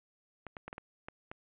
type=clicks; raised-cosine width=0.5 ms; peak=-27 dBFS; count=7; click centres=0.467 / 0.568 / 0.68 / 0.729 / 0.781 / 1.085 / 1.315 s; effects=resampled to 8000 Hz + 11-bit